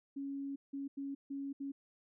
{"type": "tone bursts at uneven times", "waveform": "sine", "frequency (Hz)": 277.2, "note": "C#4", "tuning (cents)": 0, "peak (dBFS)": -38, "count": 5, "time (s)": [[0.16, 0.56], [0.73, 0.88], [0.97, 1.15], [1.3, 1.53], [1.6, 1.72]], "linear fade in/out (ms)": 10, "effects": []}